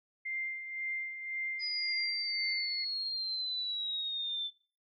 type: tone with tremolo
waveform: sine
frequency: 2097 Hz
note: C7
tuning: 3 cents sharp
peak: -33 dBFS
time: 0.25-2.85 s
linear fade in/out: 10 ms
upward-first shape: sine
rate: 1.9 Hz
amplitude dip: 60%
type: linear sweep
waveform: sine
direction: down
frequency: 4978 to 3515 Hz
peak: -33 dBFS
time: 1.59-4.51 s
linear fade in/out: 50 ms
effects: noise-tail reverb RT60 0.4 s tail -21 dB re dry